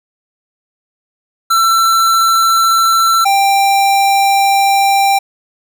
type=tone pair in turn; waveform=square; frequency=1343 / 789.2 Hz; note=E6 / G5; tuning=+32 / +11 cents; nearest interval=major sixth; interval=921 cents; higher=first; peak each=-9 dBFS; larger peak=neither; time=1.5-3.25 / 3.25-5.19 s; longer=second; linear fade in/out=10 ms; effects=none